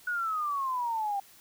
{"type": "exponential sweep", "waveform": "sine", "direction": "down", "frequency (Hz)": [1480, 784], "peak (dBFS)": -28, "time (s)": [0.07, 1.2], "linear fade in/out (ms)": 5, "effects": ["white hiss -56 dBFS RMS until 1.4 s"]}